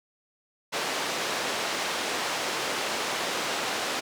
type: band-pass noise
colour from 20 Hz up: pink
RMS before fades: -30 dBFS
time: 0.72-4.01 s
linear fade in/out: 20 ms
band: 420 to 6300 Hz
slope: 12 dB/octave
effects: none